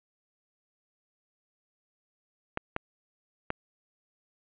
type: clicks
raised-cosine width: 0.5 ms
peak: -14 dBFS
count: 3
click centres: 2.574 / 2.764 / 3.504 s
effects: resampled to 8000 Hz + 9-bit